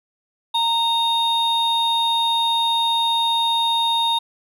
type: tone pair together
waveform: triangle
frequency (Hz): 925 / 3700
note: A#5 / A#7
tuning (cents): -14 / -14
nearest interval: 2 octaves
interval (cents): 2400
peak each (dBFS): -18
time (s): 0.54-4.19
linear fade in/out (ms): 10
effects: none